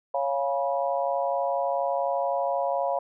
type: chord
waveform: sine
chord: C# dominant seventh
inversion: none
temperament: equal with one note detuned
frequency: 554.4 / 698.5 / 830.6 / 973.6 Hz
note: C#5 / E#5 / G#5 / B5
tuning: 0 / 0 / 0 / -25 cents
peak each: -27 / -28 / -33 / -31 dBFS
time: 0.14-2.99 s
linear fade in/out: 5 ms
effects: none